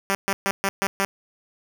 5% pulse tone bursts, 196 Hz, G3, in tune, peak -9 dBFS, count 6, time 0.1-1.05 s, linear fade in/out 0 ms, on 50 ms, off 130 ms, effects none

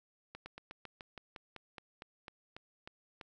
slowing click train, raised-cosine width 0.3 ms, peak -30 dBFS, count 15, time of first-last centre 0.35-3.212 s, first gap 110 ms, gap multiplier 1.09, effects none

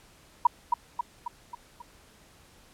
sine tone with echo, 960 Hz, B5, 49 cents flat, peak -14 dBFS, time 0.45-0.47 s, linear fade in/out 5 ms, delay 270 ms, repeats 5, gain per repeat -5 dB, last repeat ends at 1.82 s, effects pink hiss -57 dBFS RMS until 2.73 s + low-pass 12000 Hz 12 dB/octave

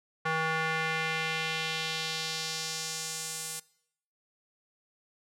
square tone with band-pass filter sweep, 160 Hz, D#3, 49 cents sharp, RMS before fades -33 dBFS, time 0.25-3.6 s, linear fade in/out 10 ms, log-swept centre 1400 to 9200 Hz, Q 1.5, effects noise-tail reverb RT60 0.7 s tail -22 dB re dry

